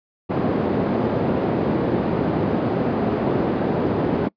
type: band-pass noise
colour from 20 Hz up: white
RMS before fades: -21 dBFS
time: 0.29-4.29 s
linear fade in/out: 20 ms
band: 140 to 400 Hz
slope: 12 dB/octave
effects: noise-tail reverb RT60 0.1 s tail -25 dB re dry + resampled to 11025 Hz